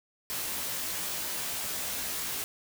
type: noise with comb filter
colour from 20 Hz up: white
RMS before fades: -34 dBFS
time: 0.3-2.44 s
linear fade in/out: 0 ms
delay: 16 ms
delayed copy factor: +0.85
effects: none